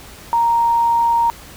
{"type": "tone", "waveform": "sine", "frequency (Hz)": 932.3, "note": "A#5", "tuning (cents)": 0, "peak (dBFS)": -12, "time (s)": [0.33, 1.3], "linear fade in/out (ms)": 0, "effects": ["added 60 Hz sine -46 dBFS peak until 1.56 s", "pink hiss -39 dBFS RMS until 1.56 s"]}